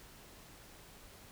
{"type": "silence", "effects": ["pink hiss -56 dBFS RMS until 1.31 s"]}